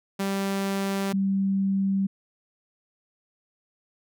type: tone pair in turn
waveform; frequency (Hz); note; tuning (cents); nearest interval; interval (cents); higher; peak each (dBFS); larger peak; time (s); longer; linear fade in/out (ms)
sawtooth / sine; 196 / 194.65; G3 / G3; 0 / -12; unison; 12; first; -21; neither; 0.19-1.13 / 1.13-2.07; neither; 10
effects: none